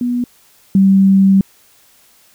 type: tone pair in turn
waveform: sine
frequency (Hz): 244 / 193.66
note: B3 / G3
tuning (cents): -21 / -21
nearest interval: major third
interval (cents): 400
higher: first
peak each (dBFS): -14 / -6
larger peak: second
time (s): 0.01-0.24 / 0.75-1.41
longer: second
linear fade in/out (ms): 2
effects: white hiss -50 dBFS RMS until 2.34 s